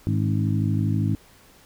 harmonic tone with a mistuned harmonic, 52.6 Hz, G#1, 23 cents sharp, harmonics 2 / 3 / 4 / 5 / 6, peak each -22 / -26 / -28 / -30 / -32 dBFS, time 0.07-1.15 s, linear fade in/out 0 ms, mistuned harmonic 5, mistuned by +45 cents, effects pink hiss -53 dBFS RMS until 1.65 s

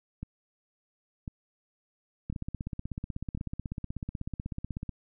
two click trains, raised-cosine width 5 ms, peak -22 / -24 dBFS, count 43 / 4, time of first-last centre 2.3-4.893 / 0.23-3.375 s, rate 16.2 / 0.954 Hz, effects none

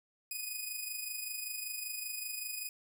5% pulse tone with amplitude modulation, 2489 Hz, D#7, in tune, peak -26 dBFS, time 0.31-2.69 s, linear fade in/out 2 ms, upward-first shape sine, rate 25.2 Hz, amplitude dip 50%, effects none

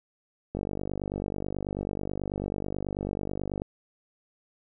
click train, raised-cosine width 2 ms, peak -18 dBFS, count 152, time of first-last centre 0.55-3.619 s, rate 49.2 Hz, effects none

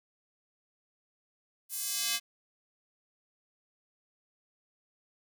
square tone with high-pass filter sweep, 232 Hz, A#3, 8 cents flat, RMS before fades -33 dBFS, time 1.69-2.2 s, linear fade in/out 50 ms, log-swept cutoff 11000 to 2700 Hz, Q 0.87, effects none

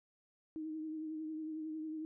sine tone with vibrato, 313.3 Hz, D#4, 12 cents sharp, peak -39 dBFS, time 0.56-2.05 s, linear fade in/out 0 ms, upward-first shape triangle, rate 11 Hz, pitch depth 38 cents each way, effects none

